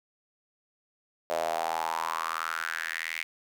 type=tone with high-pass filter sweep; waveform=square; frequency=40.74 Hz; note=E1; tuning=20 cents flat; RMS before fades=-32 dBFS; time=1.3-3.23 s; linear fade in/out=0 ms; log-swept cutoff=600 to 2200 Hz; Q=5.6; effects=none